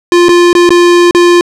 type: tone with dropouts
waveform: square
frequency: 349.2 Hz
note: F4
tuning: in tune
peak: -3 dBFS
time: 0.12-1.41 s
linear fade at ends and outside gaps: 1 ms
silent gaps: 0.285-0.291 / 0.53-0.551 / 0.692-0.705 / 1.11-1.148 s
effects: low-pass 7000 Hz 12 dB/octave + 7-bit